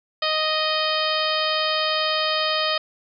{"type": "harmonic tone with a mistuned harmonic", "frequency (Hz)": 622.3, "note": "D#5", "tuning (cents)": 0, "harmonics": [1, 2, 3, 4, 5, 6, 7, 8], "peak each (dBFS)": [-26, -26, -30, -31, -27, -30, -30, -30], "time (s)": [0.22, 2.78], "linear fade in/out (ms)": 5, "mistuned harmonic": 8, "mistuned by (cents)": -17, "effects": []}